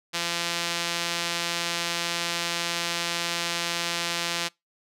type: tone with band-pass filter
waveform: sawtooth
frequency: 170.9 Hz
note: F3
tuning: 37 cents flat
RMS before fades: -29 dBFS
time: 0.13-4.49 s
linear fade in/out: 20 ms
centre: 4200 Hz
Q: 0.88
effects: noise-tail reverb RT60 0.2 s tail -26 dB re dry

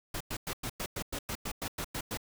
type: noise bursts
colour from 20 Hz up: pink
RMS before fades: -36 dBFS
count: 13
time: 0.14-2.173 s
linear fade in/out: 5 ms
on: 65 ms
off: 99 ms
effects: none

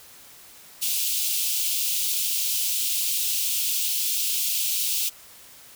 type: high-pass noise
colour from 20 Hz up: white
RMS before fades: -25 dBFS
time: 0.81-5.1 s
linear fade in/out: 20 ms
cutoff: 2600 Hz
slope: 48 dB/octave
effects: white hiss -48 dBFS RMS until 5.75 s

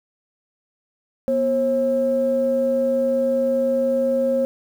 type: tone pair together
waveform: sine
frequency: 242.5 / 537 Hz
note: B3 / C5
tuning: -31 / +45 cents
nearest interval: octave + major second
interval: 1376 cents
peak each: -23 / -17 dBFS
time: 1.28-4.45 s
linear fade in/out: 0 ms
effects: tanh soft clip ceiling -10 dBFS + 8-bit

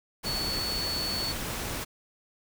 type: tone in noise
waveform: sine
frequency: 4435 Hz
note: C#8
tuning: in tune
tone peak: -30 dBFS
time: 0.25-1.33 s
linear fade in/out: 20 ms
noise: pink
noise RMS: -34 dBFS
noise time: 0.23-1.85 s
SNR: +1 dB
effects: none

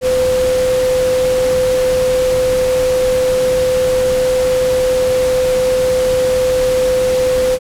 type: tone in noise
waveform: sine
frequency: 510 Hz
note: C5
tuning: 44 cents flat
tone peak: -11 dBFS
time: 0.01-7.59 s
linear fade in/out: 50 ms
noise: pink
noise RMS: -24 dBFS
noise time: 0.01-7.59 s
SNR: +10 dB
effects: low-pass 12000 Hz 12 dB/octave

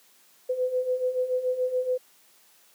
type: beating tone pair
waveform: sine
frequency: 501 / 508 Hz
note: B4 / B4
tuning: +25 / +49 cents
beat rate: 7 Hz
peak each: -30 / -25 dBFS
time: 0.49-1.98 s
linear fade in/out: 10 ms
effects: white hiss -59 dBFS RMS until 2.74 s + high-pass 200 Hz 12 dB/octave

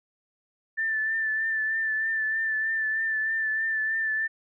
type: tone with vibrato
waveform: sine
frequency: 1769 Hz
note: A6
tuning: 9 cents sharp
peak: -24 dBFS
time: 0.77-4.28 s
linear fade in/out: 20 ms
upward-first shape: triangle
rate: 3.2 Hz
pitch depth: 31 cents each way
effects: none

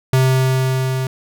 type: tone with level ramp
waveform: square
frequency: 130.7 Hz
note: C3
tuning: 1 cent flat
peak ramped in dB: -11 to -19 dBFS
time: 0.13-1.07 s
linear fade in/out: 2 ms
effects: none

